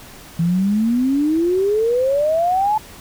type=exponential sweep; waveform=sine; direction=up; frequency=163.2 to 876 Hz; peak=-14 dBFS; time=0.39-2.78 s; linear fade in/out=5 ms; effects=pink hiss -40 dBFS RMS until 3 s